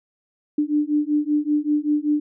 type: beating tone pair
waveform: sine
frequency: 294.9 / 300.1 Hz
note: D4 / D4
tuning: +7 / +38 cents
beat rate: 5.2 Hz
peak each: -21 dBFS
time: 0.58-2.2 s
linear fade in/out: 5 ms
effects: none